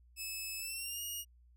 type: tone with pitch glide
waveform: 10% pulse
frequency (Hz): 2600 to 2868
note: E7 to F7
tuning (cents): -24 to +45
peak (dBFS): -31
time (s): 0.16-1.25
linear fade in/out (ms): 50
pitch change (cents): +169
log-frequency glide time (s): 0.58-1.02
effects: added 60 Hz sine -60 dBFS peak until 1.56 s